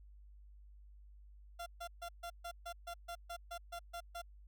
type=tone bursts; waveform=30% pulse; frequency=689 Hz; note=F5; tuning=24 cents flat; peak=-40 dBFS; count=13; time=1.59-4.219 s; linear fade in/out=10 ms; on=73 ms; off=140 ms; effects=added 50 Hz sine -55 dBFS peak until 4.47 s